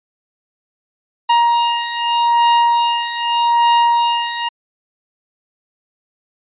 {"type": "beating tone pair", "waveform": "45% pulse", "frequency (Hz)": [942, 942.82], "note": ["A#5", "A#5"], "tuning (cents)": [18, 19], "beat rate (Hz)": 0.82, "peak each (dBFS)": [-17, -14], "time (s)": [1.29, 4.49], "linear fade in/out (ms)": 10, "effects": ["resampled to 8000 Hz"]}